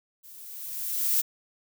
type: noise with level ramp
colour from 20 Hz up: violet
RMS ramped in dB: -49 to -22 dBFS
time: 0.23-1.22 s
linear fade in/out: 20 ms
effects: none